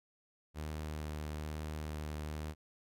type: tone with vibrato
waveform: sawtooth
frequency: 76.4 Hz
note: D#2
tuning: 31 cents flat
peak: -35 dBFS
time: 0.54-2.55 s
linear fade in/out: 50 ms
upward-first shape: sine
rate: 1.1 Hz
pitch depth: 12 cents each way
effects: none